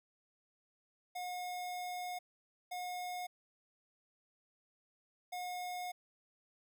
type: tone bursts at uneven times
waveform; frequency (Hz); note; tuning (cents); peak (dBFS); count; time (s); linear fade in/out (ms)
square; 721; F#5; -45; -40; 3; 1.15-2.19 / 2.71-3.27 / 5.32-5.92; 10
effects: none